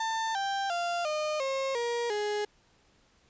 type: tone with pitch steps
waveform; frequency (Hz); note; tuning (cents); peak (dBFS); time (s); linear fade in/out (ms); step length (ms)
35% pulse; 894 / 787.3 / 693.4 / 610.6 / 537.8 / 473.6 / 417.1; A5 / G5 / F5 / D#5 / C5 / A#4 / G#4; +27 / +7 / -13 / -33 / +47 / +27 / +7; -27; 0-2.45; 5; 350
effects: pink hiss -65 dBFS RMS until 3.29 s + resampled to 16000 Hz

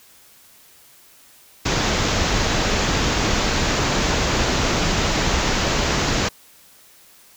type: low-pass noise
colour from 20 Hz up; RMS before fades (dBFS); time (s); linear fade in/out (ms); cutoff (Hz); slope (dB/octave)
pink; -20; 1.65-6.29; 10; 7200; 96
effects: white hiss -50 dBFS RMS until 7.36 s

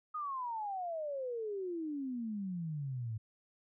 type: exponential sweep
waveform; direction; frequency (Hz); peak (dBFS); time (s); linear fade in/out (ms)
sine; down; 1259 to 106.5; -36; 0.14-3.18; 10
effects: none

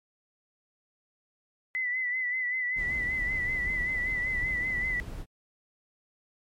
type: tone with vibrato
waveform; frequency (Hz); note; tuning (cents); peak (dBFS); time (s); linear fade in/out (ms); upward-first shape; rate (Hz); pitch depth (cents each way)
sine; 2003; B6; +24; -27; 1.75-5; 0; sine; 5.2; 46
type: noise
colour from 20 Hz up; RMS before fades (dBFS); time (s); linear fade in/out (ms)
brown; -38; 2.75-5.26; 50
effects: MP3 64 kbps

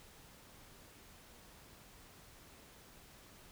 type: silence
effects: pink hiss -59 dBFS RMS until 3.51 s

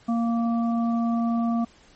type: harmonic tone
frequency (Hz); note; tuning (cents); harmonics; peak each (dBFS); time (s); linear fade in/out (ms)
232.2; A#3; -7; 1 / 3 / 5; -21 / -31 / -35; 0.08-1.65; 10
effects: pink hiss -55 dBFS RMS until 1.95 s + MP3 32 kbps

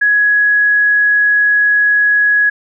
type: tone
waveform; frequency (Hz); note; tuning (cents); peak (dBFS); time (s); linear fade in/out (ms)
sine; 1674; G#6; +13; -8; 0.01-2.5; 10
effects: none

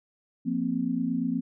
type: chord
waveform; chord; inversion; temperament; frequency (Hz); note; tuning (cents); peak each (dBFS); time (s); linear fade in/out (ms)
sine; F suspended fourth; none; equal; 174.61 / 233.1 / 261.6; F3 / Bb3 / C4; 0 / 0 / 0; -32 / -29 / -28; 0.45-1.41; 20
effects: none

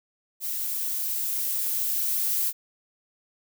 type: noise with level ramp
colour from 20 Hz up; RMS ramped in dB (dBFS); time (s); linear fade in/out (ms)
violet; -30 to -25; 0.4-2.53; 50
effects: none

